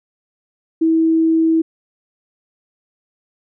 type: tone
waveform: sine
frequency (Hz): 324.2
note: E4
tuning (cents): -29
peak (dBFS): -11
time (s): 0.81-1.62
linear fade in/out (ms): 10
effects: none